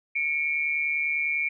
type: tone pair together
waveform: sine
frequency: 2209 / 2359 Hz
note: C#7 / D7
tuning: -7 / +7 cents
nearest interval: minor second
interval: 114 cents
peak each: -27 / -26 dBFS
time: 0.15-1.49 s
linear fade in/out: 10 ms
effects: none